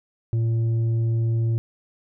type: tone with tanh clipping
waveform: sine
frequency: 114.3 Hz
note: A#2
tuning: 34 cents flat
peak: -20 dBFS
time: 0.33-1.58 s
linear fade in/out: 0 ms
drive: 5 dB
effects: none